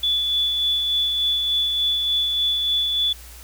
sine tone with tremolo, 3450 Hz, A7, 35 cents flat, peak -17 dBFS, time 0.03-3.13 s, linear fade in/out 5 ms, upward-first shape sine, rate 3.4 Hz, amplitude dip 30%, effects added 60 Hz sine -41 dBFS peak until 3.43 s + white hiss -44 dBFS RMS until 3.43 s

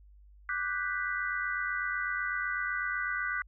sine chord, G major seventh, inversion second, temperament equal, 1174.7 / 1480 / 1568 / 1975.5 Hz, D6 / F#6 / G6 / B6, 0 / 0 / 0 / 0 cents, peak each -38 / -33 / -38 / -36 dBFS, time 0.49-3.42 s, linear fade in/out 2 ms, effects added 50 Hz sine -53 dBFS peak until 3.47 s

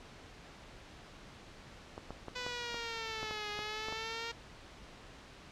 clicks, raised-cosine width 1 ms, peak -28 dBFS, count 10, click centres 1.979 / 2.106 / 2.283 / 2.465 / 2.744 / 3.23 / 3.31 / 3.591 / 3.885 / 3.925 s
5% pulse linear two-way sweep, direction down then up, 499.9 to 415.3 to 465.7 Hz, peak -26 dBFS, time 2.35-4.32 s, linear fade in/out 10 ms, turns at 3.51 s
effects pink hiss -53 dBFS RMS until 5.51 s + low-pass 5000 Hz 12 dB/octave

